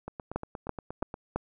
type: two click trains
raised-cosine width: 1 ms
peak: -15 / -23 dBFS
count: 4 / 10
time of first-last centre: 0.36-1.36 / 0.08-1.141 s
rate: 3 / 8.48 Hz
effects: none